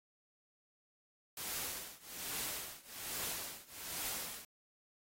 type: noise with tremolo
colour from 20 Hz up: white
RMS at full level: -39 dBFS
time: 1.37-4.45 s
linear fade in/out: 2 ms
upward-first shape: triangle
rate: 1.2 Hz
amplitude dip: 95%
effects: AAC 48 kbps